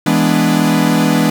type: chord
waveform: 45% pulse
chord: E dominant seventh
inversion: none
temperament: equal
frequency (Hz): 164.81 / 207.7 / 246.9 / 293.7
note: E3 / G#3 / B3 / D4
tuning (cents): 0 / 0 / 0 / 0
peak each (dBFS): -16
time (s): 0.06-1.3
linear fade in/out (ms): 5
effects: 7-bit